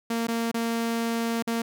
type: tone with dropouts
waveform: sawtooth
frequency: 230.5 Hz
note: A#3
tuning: 19 cents flat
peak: -21 dBFS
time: 0.1-1.62 s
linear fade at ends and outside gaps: 5 ms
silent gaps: 0.271-0.283 / 0.515-0.542 / 1.425-1.473 s
effects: none